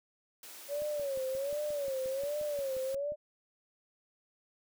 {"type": "high-pass noise", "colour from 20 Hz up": "white", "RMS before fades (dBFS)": -49, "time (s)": [0.43, 2.95], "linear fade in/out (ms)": 2, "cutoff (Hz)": 240, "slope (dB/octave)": 24}
{"type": "tone with vibrato", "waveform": "sine", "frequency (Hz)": 559, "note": "C#5", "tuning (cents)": 14, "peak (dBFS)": -32, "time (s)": [0.68, 3.16], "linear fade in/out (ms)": 50, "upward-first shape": "sine", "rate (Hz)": 1.3, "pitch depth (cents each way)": 120}
{"type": "click train", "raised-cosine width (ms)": 3, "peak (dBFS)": -40, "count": 14, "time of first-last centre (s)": [0.82, 3.121], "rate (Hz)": 5.65}
{"effects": []}